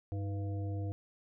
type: harmonic tone with a mistuned harmonic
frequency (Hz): 98.7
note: G2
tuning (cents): +12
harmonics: 1 / 3 / 5 / 7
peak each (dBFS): -34 / -44 / -48 / -51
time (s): 0.12-0.92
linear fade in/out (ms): 0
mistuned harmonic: 3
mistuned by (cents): +90
effects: none